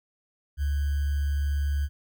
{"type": "tone with sample-and-hold", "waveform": "sine", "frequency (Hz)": 71.5, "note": "D2", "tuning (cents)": -46, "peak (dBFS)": -23, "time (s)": [0.57, 1.89], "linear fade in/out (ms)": 50, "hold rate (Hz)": 1575, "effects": []}